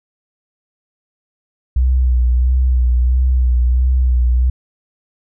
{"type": "tone with vibrato", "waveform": "sine", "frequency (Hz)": 62.4, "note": "B1", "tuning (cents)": 19, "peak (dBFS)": -10, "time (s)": [1.76, 4.5], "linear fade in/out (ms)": 5, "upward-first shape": "sine", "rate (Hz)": 1.5, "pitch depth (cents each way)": 43, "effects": []}